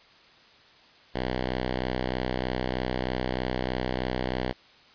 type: tone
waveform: 5% pulse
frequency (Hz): 63.2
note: B1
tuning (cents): +41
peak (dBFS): -16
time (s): 1.14-4.53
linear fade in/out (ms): 20
effects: white hiss -55 dBFS RMS until 4.94 s + resampled to 11025 Hz